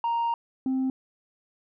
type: tone pair in turn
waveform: sine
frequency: 932.3 / 262.1 Hz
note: A#5 / C4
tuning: 0 / +3 cents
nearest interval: octave + minor seventh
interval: 2197 cents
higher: first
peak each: -21 dBFS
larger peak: neither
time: 0.04-0.34 / 0.66-0.9 s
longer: first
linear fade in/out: 2 ms
effects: tanh soft clip ceiling -22 dBFS